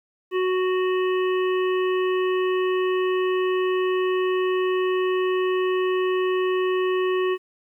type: harmonic tone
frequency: 370 Hz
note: F#4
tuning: in tune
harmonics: 1 / 3 / 5 / 7 / 8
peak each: -20 / -30 / -34 / -37 / -38 dBFS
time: 0.31-7.38 s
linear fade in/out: 50 ms
effects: 10-bit